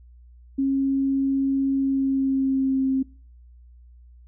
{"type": "tone with pitch glide", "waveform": "sine", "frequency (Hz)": [271.6, 265.4], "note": ["C#4", "C4"], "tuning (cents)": [-35, 25], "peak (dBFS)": -19, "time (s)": [0.58, 3.03], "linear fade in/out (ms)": 10, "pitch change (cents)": -40, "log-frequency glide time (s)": [1.74, 2.88], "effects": ["noise-tail reverb RT60 0.4 s tail -24 dB re dry", "added 60 Hz sine -46 dBFS peak until 4.27 s"]}